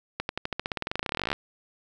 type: accelerating click train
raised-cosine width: 0.3 ms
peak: -12 dBFS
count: 29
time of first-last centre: 0.2-1.33 s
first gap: 91 ms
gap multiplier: 0.93
effects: none